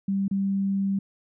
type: tone with dropouts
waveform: sine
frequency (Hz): 196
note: G3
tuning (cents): 0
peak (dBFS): -22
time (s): 0.08-0.99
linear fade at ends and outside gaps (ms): 5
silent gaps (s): 0.281-0.311
effects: none